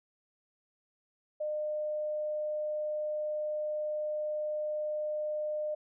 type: tone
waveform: sine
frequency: 606 Hz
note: D#5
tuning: 46 cents flat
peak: -31 dBFS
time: 1.4-5.75 s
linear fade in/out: 10 ms
effects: none